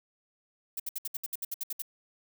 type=noise bursts; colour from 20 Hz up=violet; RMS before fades=-34 dBFS; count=12; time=0.77-1.821 s; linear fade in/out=5 ms; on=28 ms; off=65 ms; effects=none